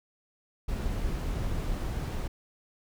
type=noise; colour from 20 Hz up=brown; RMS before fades=-31 dBFS; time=0.68-2.28 s; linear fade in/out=10 ms; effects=none